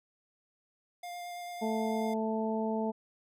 square tone with vibrato, 704 Hz, F5, 14 cents sharp, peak -40 dBFS, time 1.03-2.14 s, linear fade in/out 5 ms, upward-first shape triangle, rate 9 Hz, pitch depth 12 cents each way
harmonic tone, 220.3 Hz, A3, 2 cents sharp, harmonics 1 / 2 / 3 / 4, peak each -32 / -35 / -37 / -38 dBFS, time 1.61-2.92 s, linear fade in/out 20 ms
effects none

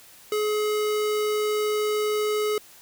square tone, 423.6 Hz, G#4, 34 cents sharp, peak -23 dBFS, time 0.32-2.58 s, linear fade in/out 2 ms, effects white hiss -50 dBFS RMS until 2.81 s

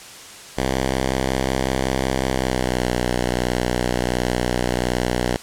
5% pulse tone with pitch glide, 65.41 to 61.38 Hz, C2 to B1, 0 to -10 cents, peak -8 dBFS, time 0.57-5.37 s, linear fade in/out 10 ms, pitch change -110 cents, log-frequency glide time 2.27-2.89 s, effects white hiss -39 dBFS RMS until 5.42 s + low-pass 9000 Hz 12 dB/octave

